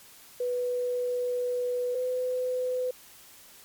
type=tone pair in turn; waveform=sine; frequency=493.2 / 504.1 Hz; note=B4 / B4; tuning=-2 / +35 cents; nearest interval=unison; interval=37 cents; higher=second; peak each=-26 dBFS; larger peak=neither; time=0.4-1.95 / 1.95-2.91 s; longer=first; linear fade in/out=5 ms; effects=white hiss -52 dBFS RMS until 3.64 s + MP3 96 kbps